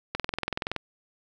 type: click train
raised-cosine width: 0.3 ms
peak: -12 dBFS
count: 14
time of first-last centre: 0.15-0.763 s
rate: 21.2 Hz
effects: none